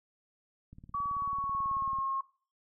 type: click train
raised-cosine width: 5 ms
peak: -37 dBFS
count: 24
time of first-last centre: 0.73-1.987 s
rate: 18.3 Hz
type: tone with pitch glide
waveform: sine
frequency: 1137 to 1079.4 Hz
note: C#6 to C#6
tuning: +44 to -46 cents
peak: -30 dBFS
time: 0.94-2.21 s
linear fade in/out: 5 ms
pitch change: -90 cents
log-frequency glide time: 1.06-1.93 s
effects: noise-tail reverb RT60 0.4 s tail -18 dB re dry